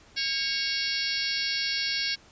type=harmonic tone with a mistuned harmonic; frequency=554.4 Hz; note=C#5; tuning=in tune; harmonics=3 / 4 / 5 / 6 / 7 / 8 / 9 / 10; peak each=-36 / -34 / -37 / -37 / -37 / -31 / -35 / -34 dBFS; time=0.16-2.16 s; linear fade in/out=20 ms; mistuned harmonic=3; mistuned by=-43 cents; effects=pink hiss -55 dBFS RMS until 2.31 s + resampled to 16000 Hz